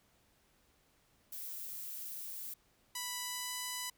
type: noise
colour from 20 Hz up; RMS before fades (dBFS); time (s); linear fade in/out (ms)
violet; -44; 1.32-2.54; 5
type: tone with pitch glide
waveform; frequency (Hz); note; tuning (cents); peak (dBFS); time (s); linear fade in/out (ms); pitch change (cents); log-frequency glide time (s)
5% pulse; 987.8 to 994.7; B5 to B5; 0 to +12; -26; 2.95-3.9; 5; +12; 3.2-3.54
effects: pink hiss -71 dBFS RMS until 3.97 s